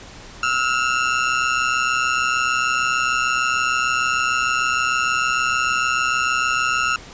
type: ring-modulated tone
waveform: 30% pulse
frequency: 1361 Hz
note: F6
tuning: 45 cents flat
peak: -12 dBFS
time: 0.43-6.96 s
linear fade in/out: 2 ms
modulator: 63.3 Hz
effects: pink hiss -40 dBFS RMS until 7.13 s + resampled to 16000 Hz